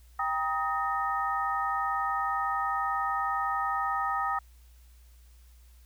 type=tone cluster; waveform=sine; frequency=789 / 951 / 1258 / 1839 Hz; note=G5 / A#5 / D#6 / A#6; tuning=+11 / +34 / +19 / -24 cents; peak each=-32 / -36 / -29 / -37 dBFS; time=0.19-4.39 s; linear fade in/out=5 ms; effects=added 60 Hz sine -52 dBFS peak until 5.85 s + white hiss -65 dBFS RMS until 5.85 s